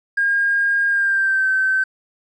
triangle tone with pitch glide, 1619 to 1541.4 Hz, G#6 to G6, -45 to -30 cents, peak -11 dBFS, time 0.17-1.84 s, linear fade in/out 10 ms, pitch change -85 cents, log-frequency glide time 0.89-1.48 s, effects tanh soft clip ceiling -13 dBFS + resampled to 22050 Hz

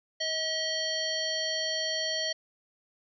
harmonic tone with a mistuned harmonic, 634 Hz, D#5, 32 cents sharp, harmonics 1 / 3 / 5 / 7 / 9, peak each -35 / -36 / -35 / -32 / -39 dBFS, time 0.2-2.33 s, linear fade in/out 10 ms, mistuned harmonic 3, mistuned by +22 cents, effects none

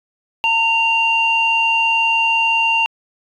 sine tone pair together, 909 / 2775 Hz, A#5 / F7, -44 / -12 cents, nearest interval octave + perfect fifth, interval 1932 cents, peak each -17 / -14 dBFS, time 0.44-2.86 s, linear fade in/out 0 ms, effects tanh soft clip ceiling -5 dBFS

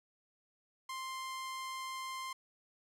sawtooth tone, 1049 Hz, C6, 4 cents sharp, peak -36 dBFS, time 0.89-2.33 s, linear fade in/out 5 ms, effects low-pass 12000 Hz 12 dB/octave

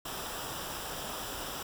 pink noise with comb filter, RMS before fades -39 dBFS, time 0.05-1.63 s, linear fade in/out 5 ms, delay 0.46 ms, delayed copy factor -0.6, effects none

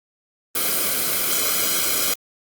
white noise with comb filter, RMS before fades -21 dBFS, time 0.55-2.14 s, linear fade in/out 5 ms, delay 1.1 ms, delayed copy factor -0.9, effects Opus 32 kbps

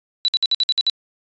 sine tone bursts, 3951 Hz, B7, in tune, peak -14 dBFS, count 8, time 0.25-0.898 s, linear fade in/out 0 ms, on 32 ms, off 56 ms, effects resampled to 16000 Hz

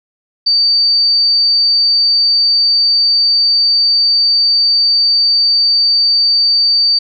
sine tone, 4610 Hz, D8, 33 cents flat, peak -8 dBFS, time 0.46-6.99 s, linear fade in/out 10 ms, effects none

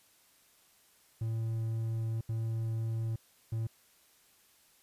triangle tone bursts at uneven times, 112.8 Hz, A2, 44 cents sharp, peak -29 dBFS, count 3, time 1.21-2.21 / 2.29-3.16 / 3.52-3.67 s, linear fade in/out 5 ms, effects white hiss -65 dBFS RMS until 4.82 s + resampled to 32000 Hz

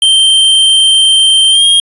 square tone with pitch glide, 3136 to 3237 Hz, G7 to G#7, 0 to -45 cents, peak -5 dBFS, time 0.02-1.8 s, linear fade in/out 2 ms, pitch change +55 cents, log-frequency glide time 1.5-1.65 s, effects resampled to 32000 Hz

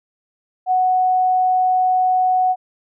sine tone, 740 Hz, F#5, in tune, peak -13 dBFS, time 0.66-2.56 s, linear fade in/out 50 ms, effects none

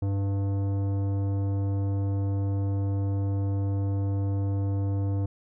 triangle tone with tanh clipping, 98.8 Hz, G2, 14 cents sharp, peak -26 dBFS, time 0.02-5.26 s, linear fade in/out 5 ms, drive 18 dB, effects none

